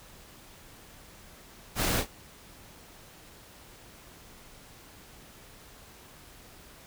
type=noise with echo; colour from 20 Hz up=pink; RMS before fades=-28 dBFS; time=1.75-2.04 s; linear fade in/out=50 ms; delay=33 ms; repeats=1; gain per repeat=-9 dB; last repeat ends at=2.073 s; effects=pink hiss -52 dBFS RMS until 6.86 s